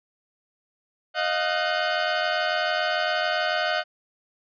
sawtooth tone cluster, 621 / 708 / 1507 Hz, D#5 / F5 / F#6, -3 / +23 / +31 cents, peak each -23 dBFS, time 1.14-3.84 s, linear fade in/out 50 ms, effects resampled to 11025 Hz

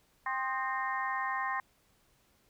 harmonic tone with a mistuned harmonic, 263.1 Hz, C4, 10 cents sharp, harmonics 3 / 4 / 5 / 6 / 7 / 8, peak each -38 / -34 / -44 / -46 / -36 / -47 dBFS, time 0.26-1.6 s, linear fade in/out 2 ms, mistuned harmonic 5, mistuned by -99 cents, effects pink hiss -69 dBFS RMS until 2.49 s

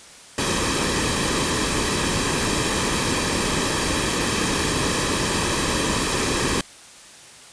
pink noise with comb filter, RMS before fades -22 dBFS, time 0.38-6.61 s, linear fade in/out 2 ms, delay 1.4 ms, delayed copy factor -0.55, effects white hiss -44 dBFS RMS until 7.52 s + resampled to 22050 Hz

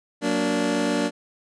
25% pulse chord, Gb augmented, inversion none, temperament equal with one note detuned, 185 / 233.1 / 290.8 Hz, Gb3 / Bb3 / D4, 0 / 0 / -17 cents, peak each -25 / -22 / -20 dBFS, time 0.21-1.11 s, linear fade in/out 50 ms, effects resampled to 22050 Hz

